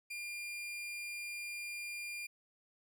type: tone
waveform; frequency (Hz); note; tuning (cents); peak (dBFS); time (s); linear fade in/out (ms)
40% pulse; 2400; D7; +37; -40; 0.1-2.27; 10
effects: none